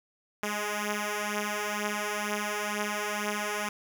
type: beating tone pair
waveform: 5% pulse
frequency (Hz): 207.7 / 209.8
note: G#3 / G#3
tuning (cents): 0 / +18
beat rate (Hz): 2.1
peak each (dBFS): -20 / -23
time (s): 0.43-3.69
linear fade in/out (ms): 2
effects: none